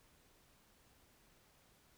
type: silence
effects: pink hiss -69 dBFS RMS until 1.97 s